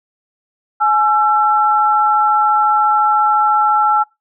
sine tone pair together, 846 / 1342.9 Hz, G#5 / E6, +32 / +32 cents, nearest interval minor sixth, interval 800 cents, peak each -13 dBFS, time 0.8-4.04 s, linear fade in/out 20 ms, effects noise-tail reverb RT60 0.2 s tail -23 dB re dry

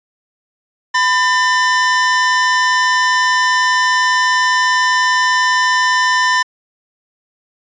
45% pulse tone pair together, 1002.8 / 1795 Hz, B5 / A6, +26 / +34 cents, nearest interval minor seventh, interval 1008 cents, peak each -14 dBFS, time 0.94-6.43 s, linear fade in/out 10 ms, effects resampled to 16000 Hz

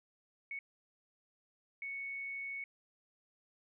sine tone bursts at uneven times, 2217 Hz, C#7, in tune, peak -39 dBFS, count 2, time 0.51-0.59 / 1.82-2.64 s, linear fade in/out 2 ms, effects none

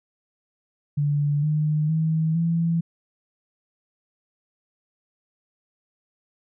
sine tone with pitch steps, 145.5 / 152.29 / 159.4 / 166.85 Hz, D3 / D#3 / D#3 / E3, -16 / -37 / +42 / +21 cents, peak -19 dBFS, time 0.97-2.81 s, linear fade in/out 10 ms, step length 460 ms, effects none

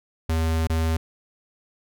square tone with dropouts, 80.9 Hz, E2, 32 cents flat, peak -21 dBFS, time 0.29-0.97 s, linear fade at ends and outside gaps 5 ms, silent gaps 0.672-0.697 s, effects none

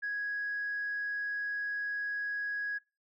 sine tone, 1661.2 Hz, G#6, in tune, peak -31 dBFS, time 0.02-2.79 s, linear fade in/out 20 ms, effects noise-tail reverb RT60 0.3 s tail -24 dB re dry + tanh soft clip ceiling -28 dBFS

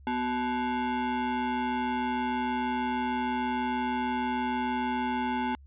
square ring-modulated tone, 311.1 Hz, D#4, in tune, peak -25 dBFS, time 0.07-5.55 s, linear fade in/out 0 ms, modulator 559 Hz, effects added 69 Hz sine -49 dBFS peak until 5.66 s + resampled to 8000 Hz

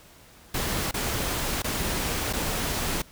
pink noise with dropouts, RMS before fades -28 dBFS, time 0.54-3.02 s, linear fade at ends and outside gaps 5 ms, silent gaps 0.912-0.94 / 1.622-1.642 / 2.329-2.333 s, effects pink hiss -52 dBFS RMS until 3.11 s

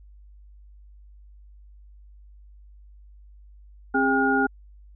sine tone cluster, 267 / 408 / 801 / 1430 Hz, C4 / G#4 / G5 / F6, +35 / -31 / +37 / +41 cents, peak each -23 / -26 / -25 / -23 dBFS, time 3.94-4.47 s, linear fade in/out 10 ms, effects added 50 Hz sine -46 dBFS peak until 4.95 s

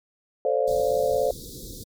sine chord, D minor seventh, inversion second, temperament equal with one note detuned, 440 / 523.3 / 580.6 / 698.5 Hz, A4 / C5 / D5 / F5, 0 / 0 / -20 / 0 cents, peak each -26 / -23 / -25 / -29 dBFS, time 0.45-1.31 s, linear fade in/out 2 ms
pink band-stop noise, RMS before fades -39 dBFS, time 0.67-1.84 s, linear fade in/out 10 ms, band 510 to 3600 Hz, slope 96 dB/octave
effects MP3 96 kbps

